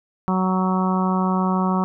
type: harmonic tone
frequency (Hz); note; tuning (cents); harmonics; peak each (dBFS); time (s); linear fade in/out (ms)
186.4; F#3; +13; 1 / 2 / 3 / 4 / 5 / 6 / 7; -19 / -29 / -33 / -29 / -27 / -27 / -31; 0.28-1.84; 0
effects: none